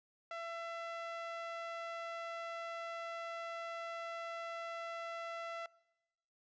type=tone with band-pass filter; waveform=sawtooth; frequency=671 Hz; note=E5; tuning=31 cents sharp; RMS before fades=-44 dBFS; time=0.31-5.66 s; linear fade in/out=2 ms; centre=1400 Hz; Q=0.92; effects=noise-tail reverb RT60 1.0 s tail -23 dB re dry + resampled to 16000 Hz